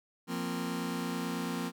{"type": "chord", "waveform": "sawtooth", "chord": "F suspended fourth", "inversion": "none", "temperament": "just", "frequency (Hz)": [174.61, 232.8, 261.9], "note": ["F3", "Bb3", "C4"], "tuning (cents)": [0, -2, 2], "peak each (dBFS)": -33, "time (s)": [0.27, 1.72], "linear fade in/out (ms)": 50, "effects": []}